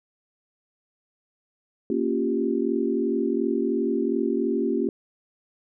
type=chord; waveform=sine; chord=G half-diminished seventh; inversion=first; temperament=equal; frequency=233.1 / 277.2 / 349.2 / 392 Hz; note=Bb3 / Db4 / F4 / G4; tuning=0 / 0 / 0 / 0 cents; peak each=-27 dBFS; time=1.9-4.89 s; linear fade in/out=2 ms; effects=none